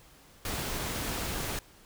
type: noise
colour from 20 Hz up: pink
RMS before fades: -34 dBFS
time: 0.45-1.59 s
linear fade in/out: 2 ms
effects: pink hiss -57 dBFS RMS until 1.85 s